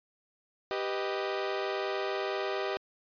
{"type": "chord", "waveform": "sawtooth", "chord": "G augmented", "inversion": "none", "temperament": "equal", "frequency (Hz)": [392, 493.9, 622.3], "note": ["G4", "B4", "D#5"], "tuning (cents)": [0, 0, 0], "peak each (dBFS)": [-29, -34, -32], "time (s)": [0.71, 2.77], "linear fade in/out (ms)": 0, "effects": ["resampled to 11025 Hz"]}